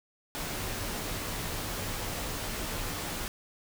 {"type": "noise with comb filter", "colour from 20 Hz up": "pink", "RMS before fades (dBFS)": -35, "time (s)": [0.35, 3.28], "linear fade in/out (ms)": 0, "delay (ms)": 15, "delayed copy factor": -0.5, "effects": []}